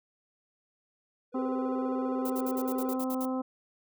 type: tone with vibrato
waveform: triangle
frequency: 440 Hz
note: A4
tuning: in tune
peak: -35 dBFS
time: 1.32-2.98 s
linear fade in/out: 50 ms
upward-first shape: square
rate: 15 Hz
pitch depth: 180 cents each way
type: harmonic tone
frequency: 258.8 Hz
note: C4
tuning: 19 cents flat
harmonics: 1 / 2 / 3 / 4 / 5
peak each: -30 / -36 / -40 / -42 / -44 dBFS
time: 1.34-3.42 s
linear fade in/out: 10 ms
type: noise bursts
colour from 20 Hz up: violet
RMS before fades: -40 dBFS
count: 10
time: 2.25-3.255 s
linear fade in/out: 5 ms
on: 51 ms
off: 55 ms
effects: none